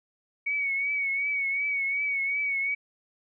sine tone with vibrato, 2240 Hz, C#7, 18 cents sharp, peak -25 dBFS, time 0.46-2.75 s, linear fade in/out 10 ms, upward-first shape triangle, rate 2.7 Hz, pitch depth 55 cents each way, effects none

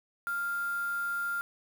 sine tone with quantisation, 1396.9 Hz, F6, in tune, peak -30 dBFS, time 0.27-1.41 s, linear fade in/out 0 ms, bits 7, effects none

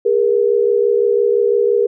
sine tone pair together, 408.5 / 474.4 Hz, G#4 / A#4, -29 / +30 cents, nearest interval minor third, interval 259 cents, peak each -14 dBFS, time 0.05-1.87 s, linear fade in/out 10 ms, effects none

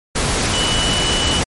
sine tone in noise, 2960 Hz, F#7, in tune, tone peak -19 dBFS, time 0.53-1.4 s, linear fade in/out 10 ms, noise pink, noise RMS -18 dBFS, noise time 0.15-1.44 s, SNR -4 dB, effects MP3 48 kbps

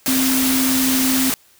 sine tone in noise, 261.6 Hz, C4, in tune, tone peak -17 dBFS, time 0.08-1.3 s, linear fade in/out 0 ms, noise white, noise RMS -20 dBFS, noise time 0.06-1.34 s, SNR 0 dB, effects white hiss -53 dBFS RMS until 1.59 s

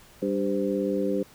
harmonic tone with a mistuned harmonic, 98.3 Hz, G2, 5 cents sharp, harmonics 2 / 3 / 4 / 5, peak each -29 / -29 / -29 / -29 dBFS, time 0.22-1.23 s, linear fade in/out 5 ms, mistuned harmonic 5, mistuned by +69 cents, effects pink hiss -53 dBFS RMS until 1.34 s

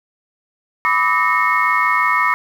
sine tone cluster, 993 / 1170 / 1276 / 1841 / 2181 Hz, B5 / D6 / D#6 / A#6 / C#7, +9 / -7 / +43 / -22 / -29 cents, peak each -19 dBFS, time 0.85-2.34 s, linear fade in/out 0 ms, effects tanh soft clip ceiling -3 dBFS + 7-bit

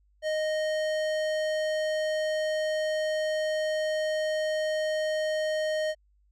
sine tone with tanh clipping, 620 Hz, D#5, 6 cents flat, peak -28 dBFS, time 0.22-5.95 s, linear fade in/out 50 ms, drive 18 dB, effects added 50 Hz sine -62 dBFS peak until 6.31 s

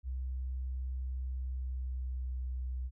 sine tone with pitch glide, 64.3 to 63.23 Hz, C2 to B1, -30 to +41 cents, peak -34 dBFS, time 0.03-2.91 s, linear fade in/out 50 ms, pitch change -29 cents, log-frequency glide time 1.23-2.4 s, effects none

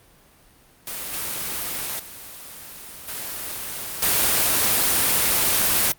white noise with level steps, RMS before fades -31 / -28 / -39 / -31 / -19 dBFS, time 0.87-5.92 s, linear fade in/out 2 ms, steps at 1.13 / 1.99 / 3.08 / 4.02 s, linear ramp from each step 5 ms, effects pink hiss -54 dBFS RMS until 5.98 s + Opus 32 kbps

